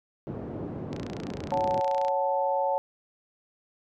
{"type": "band-pass noise", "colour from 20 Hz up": "pink", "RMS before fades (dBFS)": -36, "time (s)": [0.27, 1.8], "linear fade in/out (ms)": 0, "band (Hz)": [130, 450], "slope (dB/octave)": 12}
{"type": "click train", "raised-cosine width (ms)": 0.2, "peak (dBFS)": -23, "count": 35, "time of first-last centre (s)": [0.93, 2.083], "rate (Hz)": 29.5}
{"type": "chord", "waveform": "sine", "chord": "F# minor", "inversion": "second", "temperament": "equal", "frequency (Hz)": [554.4, 740, 880], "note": ["C#5", "F#5", "A5"], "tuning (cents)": [0, 0, 0], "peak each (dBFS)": [-27, -31, -27], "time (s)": [1.52, 2.78], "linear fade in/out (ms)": 0}
{"effects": []}